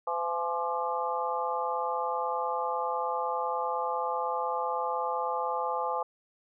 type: harmonic tone with a mistuned harmonic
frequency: 170.1 Hz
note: F3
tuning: 45 cents flat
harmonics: 3 / 4 / 5 / 6 / 7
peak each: -34 / -37 / -32 / -36 / -35 dBFS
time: 0.07-6.03 s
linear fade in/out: 5 ms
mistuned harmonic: 6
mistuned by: +57 cents
effects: none